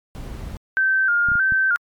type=noise; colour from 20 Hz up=brown; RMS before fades=-32 dBFS; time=0.15-0.57 s; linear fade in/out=0 ms
type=tone with vibrato; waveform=sine; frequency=1480 Hz; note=F#6; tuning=in tune; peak=-15 dBFS; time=0.77-1.76 s; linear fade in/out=0 ms; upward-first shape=square; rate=1.6 Hz; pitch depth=79 cents each way
type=clicks; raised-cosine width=5 ms; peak=-20 dBFS; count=4; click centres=1.287 / 1.318 / 1.355 / 1.522 s
effects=MP3 96 kbps